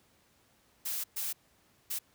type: noise bursts at uneven times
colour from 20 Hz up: blue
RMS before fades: -35 dBFS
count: 3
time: 0.85-1.04 / 1.16-1.33 / 1.9-1.99 s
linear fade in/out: 10 ms
effects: pink hiss -67 dBFS RMS until 2.14 s + high-pass 60 Hz 12 dB/octave